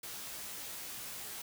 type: noise with comb filter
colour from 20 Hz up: white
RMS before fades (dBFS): -44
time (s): 0.03-1.42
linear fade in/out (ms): 5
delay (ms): 16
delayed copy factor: +0.65
effects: none